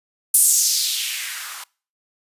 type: noise with band-pass filter sweep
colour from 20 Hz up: violet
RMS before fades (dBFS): -20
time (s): 0.34-1.64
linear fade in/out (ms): 5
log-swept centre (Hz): 10000 to 990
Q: 2.5
effects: noise-tail reverb RT60 0.4 s tail -25 dB re dry + resampled to 32000 Hz